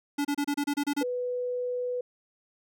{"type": "tone bursts", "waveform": "square", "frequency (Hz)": 287.5, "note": "D4", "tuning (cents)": -37, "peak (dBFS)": -26, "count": 9, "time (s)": [0.18, 1.033], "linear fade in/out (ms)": 10, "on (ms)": 69, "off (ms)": 29}
{"type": "tone", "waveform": "sine", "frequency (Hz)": 494.8, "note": "B4", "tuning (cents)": 3, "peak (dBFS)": -28, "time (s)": [1.01, 2.01], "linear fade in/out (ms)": 5}
{"effects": []}